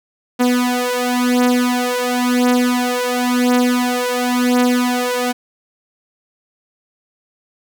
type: beating tone pair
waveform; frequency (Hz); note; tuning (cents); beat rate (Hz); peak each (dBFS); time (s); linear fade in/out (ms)
sawtooth; 246.9 / 247.85; B3 / B3; 0 / +6; 0.95; -13; 0.39-5.33; 20
effects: none